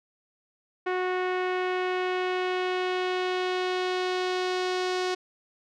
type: tone with low-pass filter sweep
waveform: sawtooth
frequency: 366.7 Hz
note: F#4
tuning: 15 cents flat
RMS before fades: -28 dBFS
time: 0.86-5.15 s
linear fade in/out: 10 ms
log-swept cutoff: 2000 to 5100 Hz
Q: 1.4
effects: none